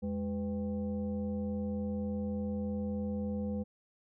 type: tone with frequency modulation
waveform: sine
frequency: 207.7 Hz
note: G#3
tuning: in tune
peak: -32 dBFS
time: 0.02-3.64 s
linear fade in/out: 20 ms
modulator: 292 Hz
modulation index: 0.81
effects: none